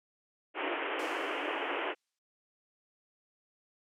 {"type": "band-pass noise", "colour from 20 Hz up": "pink", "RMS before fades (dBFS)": -35, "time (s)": [0.54, 1.95], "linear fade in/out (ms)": 50, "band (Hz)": [290, 3100], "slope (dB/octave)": 96}
{"type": "noise with exponential decay", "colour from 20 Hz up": "blue", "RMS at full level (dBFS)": -41, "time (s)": [0.99, 2.19], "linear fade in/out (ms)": 5, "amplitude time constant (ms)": 260}
{"effects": ["low-pass 6000 Hz 12 dB/octave"]}